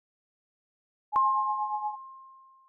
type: tone with tremolo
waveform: sine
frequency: 842 Hz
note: G#5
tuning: 24 cents sharp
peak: -26 dBFS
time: 1.12-1.96 s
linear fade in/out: 20 ms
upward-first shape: triangle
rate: 8.4 Hz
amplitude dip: 85%
type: tone with exponential decay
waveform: sine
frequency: 1062 Hz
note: C6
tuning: 25 cents sharp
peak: -19 dBFS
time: 1.16-2.68 s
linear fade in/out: 0 ms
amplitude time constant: 330 ms
effects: none